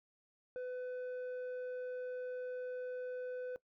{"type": "tone with low-pass filter", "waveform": "square", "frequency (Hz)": 502, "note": "B4", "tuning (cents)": 28, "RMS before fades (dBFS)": -42, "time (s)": [0.56, 3.56], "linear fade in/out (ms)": 0, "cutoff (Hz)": 1000, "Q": 2.8, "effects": ["noise-tail reverb RT60 0.1 s tail -19 dB re dry"]}